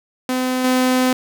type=tone with level steps; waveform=sawtooth; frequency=255.2 Hz; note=C4; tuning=43 cents flat; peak=-14 / -10 dBFS; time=0.29-1.13 s; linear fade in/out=2 ms; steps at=0.64 s; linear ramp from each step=5 ms; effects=8-bit